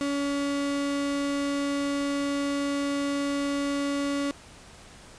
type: tone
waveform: 35% pulse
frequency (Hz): 282.5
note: C#4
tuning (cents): +33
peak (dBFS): -24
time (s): 0.01-4.31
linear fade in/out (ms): 0
effects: pink hiss -49 dBFS RMS until 5.18 s + resampled to 22050 Hz